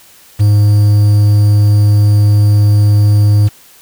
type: tone with quantisation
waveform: triangle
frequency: 103.83 Hz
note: G#2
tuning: in tune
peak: -3 dBFS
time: 0.39-3.49 s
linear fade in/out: 20 ms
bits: 5
effects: white hiss -42 dBFS RMS until 3.81 s